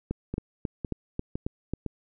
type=two click trains; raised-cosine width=3 ms; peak=-18 / -16 dBFS; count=4 / 7; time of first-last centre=0.34-1.863 / 0.11-1.736 s; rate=1.97 / 3.69 Hz; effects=none